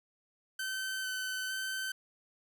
sawtooth tone with vibrato, 1529 Hz, G6, 44 cents flat, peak -31 dBFS, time 0.59-1.92 s, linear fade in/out 5 ms, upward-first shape square, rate 1.1 Hz, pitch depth 10 cents each way, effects none

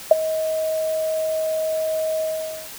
sine tone with ADSR envelope, 633 Hz, D#5, 30 cents sharp, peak -3 dBFS, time 0.11-2.7 s, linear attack 4 ms, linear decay 19 ms, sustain -17 dB, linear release 490 ms, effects white hiss -37 dBFS RMS until 2.78 s

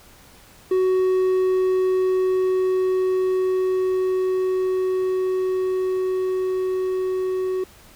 triangle tone with level ramp, 372.7 Hz, F#4, 13 cents sharp, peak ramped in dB -14 to -19 dBFS, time 0.71-7.64 s, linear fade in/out 5 ms, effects pink hiss -49 dBFS RMS until 7.95 s

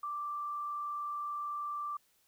sine tone with frequency modulation, 1174.7 Hz, D6, in tune, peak -35 dBFS, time 0.03-1.97 s, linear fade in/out 5 ms, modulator 33.4 Hz, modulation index 0.32, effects white hiss -71 dBFS RMS until 2.27 s

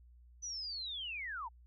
sine linear sweep, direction down, 6040 to 837 Hz, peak -39 dBFS, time 0.42-1.49 s, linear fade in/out 20 ms, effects added 60 Hz sine -57 dBFS peak until 1.66 s

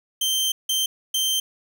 sawtooth tone bursts at uneven times, 3129 Hz, G7, 4 cents flat, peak -17 dBFS, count 3, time 0.21-0.52 / 0.69-0.86 / 1.14-1.4 s, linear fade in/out 5 ms, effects none

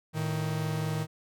45% pulse tone pair together, 112 / 156.78 Hz, A2 / D#3, +31 / +13 cents, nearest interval tritone, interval 582 cents, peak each -34 / -30 dBFS, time 0.13-1.07 s, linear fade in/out 50 ms, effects none

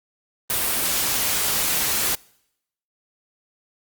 white noise, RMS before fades -22 dBFS, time 0.5-2.15 s, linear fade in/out 0 ms, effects noise-tail reverb RT60 0.8 s tail -25 dB re dry + Opus 32 kbps

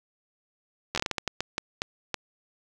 slowing click train, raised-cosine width 0.2 ms, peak -10 dBFS, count 13, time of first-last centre 0.95-2.143 s, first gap 11 ms, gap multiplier 1.36, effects none

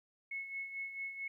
sine tone with tremolo, 2191 Hz, C#7, 21 cents flat, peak -37 dBFS, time 0.31-1.28 s, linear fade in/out 5 ms, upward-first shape sine, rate 4.5 Hz, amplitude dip 60%, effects 13-bit

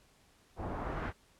pink noise with low-pass filter sweep, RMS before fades -38 dBFS, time 0.56-1.13 s, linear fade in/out 50 ms, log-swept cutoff 740 to 1700 Hz, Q 1.4, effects pink hiss -66 dBFS RMS until 1.39 s + low-pass 11000 Hz 12 dB/octave

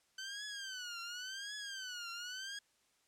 15% pulse tone with vibrato, 1525 Hz, G6, 48 cents flat, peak -36 dBFS, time 0.18-2.59 s, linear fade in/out 5 ms, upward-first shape triangle, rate 0.91 Hz, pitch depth 190 cents each way, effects white hiss -74 dBFS RMS until 3.07 s + low-pass 9000 Hz 12 dB/octave

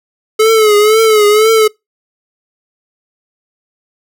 square tone with vibrato, 430.3 Hz, A4, 39 cents flat, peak -6 dBFS, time 0.39-1.68 s, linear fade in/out 10 ms, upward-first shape triangle, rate 2 Hz, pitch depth 82 cents each way, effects noise-tail reverb RT60 0.2 s tail -26 dB re dry

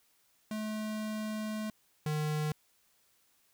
square tone pair in turn, 215.3 / 152.24 Hz, A3 / D#3, -37 / -37 cents, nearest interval tritone, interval 600 cents, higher first, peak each -35 / -31 dBFS, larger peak second, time 0.51-1.7 / 2.06-2.52 s, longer first, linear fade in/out 2 ms, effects white hiss -70 dBFS RMS until 3.53 s

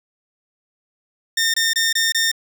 15% pulse tone bursts, 1819 Hz, A#6, 43 cents flat, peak -10 dBFS, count 5, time 1.37-2.316 s, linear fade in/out 5 ms, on 170 ms, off 24 ms, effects none

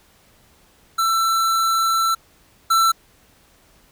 square tone pair in turn, 1337 / 1337 Hz, E6 / E6, +24 / +24 cents, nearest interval unison, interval 0 cents, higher neither, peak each -17 / -14 dBFS, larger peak second, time 0.98-2.15 / 2.7-2.92 s, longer first, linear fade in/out 10 ms, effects pink hiss -55 dBFS RMS until 3.91 s

